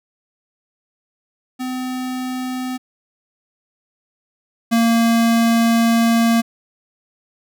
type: tone pair in turn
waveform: square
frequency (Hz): 255.1 / 230.4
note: C4 / A#3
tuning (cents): -44 / -20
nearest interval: major second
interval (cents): 176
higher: first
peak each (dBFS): -23 / -13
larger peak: second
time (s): 1.59-2.78 / 4.71-6.42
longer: second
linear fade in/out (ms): 20
effects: none